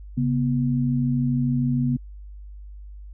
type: tone pair together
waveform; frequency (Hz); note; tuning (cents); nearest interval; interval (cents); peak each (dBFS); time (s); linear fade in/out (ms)
sine; 136.9 / 243.7; C#3 / B3; -21 / -23; minor seventh; 998; -22; 0.17-1.97; 10
effects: added 50 Hz sine -37 dBFS peak until 3.13 s